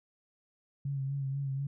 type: tone with vibrato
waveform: sine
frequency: 137.4 Hz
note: C#3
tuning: 15 cents flat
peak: -31 dBFS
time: 0.85-1.67 s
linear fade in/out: 5 ms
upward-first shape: sine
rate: 4.1 Hz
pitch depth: 39 cents each way
effects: none